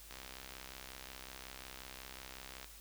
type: click train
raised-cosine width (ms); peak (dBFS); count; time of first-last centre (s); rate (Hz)
0.2; -30; 167; 0.11-2.644; 65.5
effects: added 50 Hz sine -57 dBFS peak until 2.8 s + white hiss -56 dBFS RMS until 2.8 s